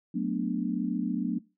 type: chord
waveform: sine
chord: B minor seventh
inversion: second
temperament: equal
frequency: 185 / 220 / 246.9 / 293.7 Hz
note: F#3 / A3 / B3 / D4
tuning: 0 / 0 / 0 / 0 cents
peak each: -32 / -33 / -32 / -33 dBFS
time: 0.14-1.39 s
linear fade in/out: 10 ms
effects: noise-tail reverb RT60 0.3 s tail -22 dB re dry